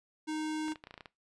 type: tone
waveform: square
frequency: 310 Hz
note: D#4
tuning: 6 cents flat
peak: -34 dBFS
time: 0.27-0.74 s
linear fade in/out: 20 ms
type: clicks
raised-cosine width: 0.3 ms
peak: -30 dBFS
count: 10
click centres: 0.682 / 0.721 / 0.758 / 0.839 / 0.871 / 0.909 / 0.941 / 0.978 / 1.008 / 1.058 s
effects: noise-tail reverb RT60 0.2 s tail -20 dB re dry + resampled to 22050 Hz